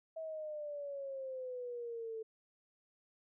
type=exponential sweep; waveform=sine; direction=down; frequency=649 to 440 Hz; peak=-40 dBFS; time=0.16-2.23 s; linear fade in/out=10 ms; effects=none